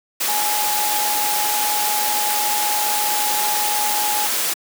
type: tone in noise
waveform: sine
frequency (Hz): 839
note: G#5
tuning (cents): +17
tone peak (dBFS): -22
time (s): 0.28-4.27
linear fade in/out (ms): 10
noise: white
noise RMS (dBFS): -21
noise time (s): 0.2-4.54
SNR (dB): -4
effects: high-pass 300 Hz 12 dB/octave